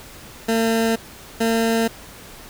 20% pulse tone pair in turn, 226.3 / 227.1 Hz, A3 / A#3, +49 / -45 cents, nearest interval unison, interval 6 cents, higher second, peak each -12 dBFS, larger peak neither, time 0.48-0.96 / 1.4-1.88 s, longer neither, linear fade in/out 10 ms, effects pink hiss -41 dBFS RMS until 2.49 s

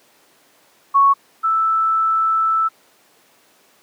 sine tone pair in turn, 1108.7 / 1318.5 Hz, C#6 / E6, 0 / 0 cents, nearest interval minor third, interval 300 cents, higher second, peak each -9 / -14 dBFS, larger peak first, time 0.94-1.14 / 1.43-2.69 s, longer second, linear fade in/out 20 ms, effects pink hiss -54 dBFS RMS until 3.82 s + high-pass 300 Hz 12 dB/octave

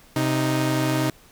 sawtooth tone pair together, 130.81 / 311.1 Hz, C3 / D#4, 0 / 0 cents, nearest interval octave + minor third, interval 1500 cents, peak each -19 dBFS, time 0.16-1.1 s, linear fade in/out 2 ms, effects pink hiss -52 dBFS RMS until 1.31 s

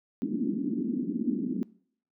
pink band-pass noise, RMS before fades -30 dBFS, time 0.22-1.63 s, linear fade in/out 0 ms, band 200 to 320 Hz, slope 48 dB/octave, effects noise-tail reverb RT60 0.6 s tail -23 dB re dry

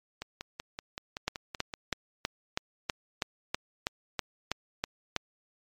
two click trains, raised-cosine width 0.2 ms, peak -11 / -19 dBFS, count 13 / 10, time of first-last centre 1.28-5.163 / 0.22-1.928 s, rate 3.09 / 5.27 Hz, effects MP3 96 kbps

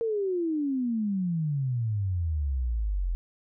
sine exponential sweep, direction down, 466.6 to 41.74 Hz, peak -25 dBFS, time 0.01-3.15 s, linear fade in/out 0 ms, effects none

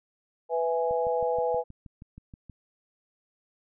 sine chord, E major, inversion second, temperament equal with one note detuned, 496.7 / 659.3 / 830.6 Hz, B4 / E5 / G#5, +10 / 0 / 0 cents, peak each -26 / -31 / -30 dBFS, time 0.49-1.64 s, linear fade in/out 50 ms
click train, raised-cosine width 5 ms, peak -32 dBFS, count 11, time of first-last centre 0.91-2.497 s, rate 6.3 Hz
effects none

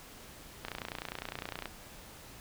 click train, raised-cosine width 0.3 ms, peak -21 dBFS, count 31, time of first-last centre 0.65-1.657 s, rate 29.8 Hz, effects pink hiss -51 dBFS RMS until 2.4 s

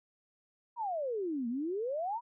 sine exponential two-way sweep, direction down then up, 988 to 226.8 to 988 Hz, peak -32 dBFS, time 0.76-2.21 s, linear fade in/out 50 ms, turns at 1.48 s, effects none

